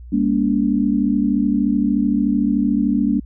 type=tone cluster; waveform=sine; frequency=203.4 / 236.9 / 286.7 Hz; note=G#3 / A#3 / D4; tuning=-36 / +28 / -42 cents; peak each=-19 dBFS; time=0.12-3.2 s; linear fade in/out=10 ms; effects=added 60 Hz sine -34 dBFS peak until 3.25 s